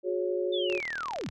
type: chord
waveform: sine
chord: F# suspended second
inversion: none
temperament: equal with one note detuned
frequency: 363 / 415.3 / 554.4 Hz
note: F#4 / G#4 / C#5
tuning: -33 / 0 / 0 cents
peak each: -29 / -34 / -32 dBFS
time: 0.03-0.81 s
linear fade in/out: 50 ms
type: linear sweep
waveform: sine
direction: down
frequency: 3615 to 48.2 Hz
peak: -32 dBFS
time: 0.52-1.3 s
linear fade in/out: 20 ms
type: click train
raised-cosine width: 0.2 ms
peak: -22 dBFS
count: 24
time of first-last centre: 0.7-1.288 s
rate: 39.1 Hz
effects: none